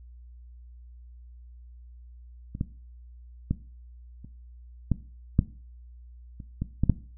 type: clicks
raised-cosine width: 5 ms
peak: -23 / -14 / -12 / -30 / -10 / -6 / -28 / -16 / -10 / -6 dBFS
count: 10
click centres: 2.551 / 2.611 / 3.51 / 4.246 / 4.917 / 5.391 / 6.402 / 6.62 / 6.836 / 6.897 s
effects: noise-tail reverb RT60 0.4 s tail -17 dB re dry + added 60 Hz sine -45 dBFS peak until 7.17 s